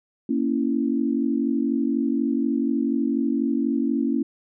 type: chord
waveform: sine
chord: A# diminished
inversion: none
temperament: equal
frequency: 233.1 / 277.2 / 329.6 Hz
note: A#3 / C#4 / E4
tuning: 0 / 0 / 0 cents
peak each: -24 / -23 / -27 dBFS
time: 0.29-4.23 s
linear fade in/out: 5 ms
effects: none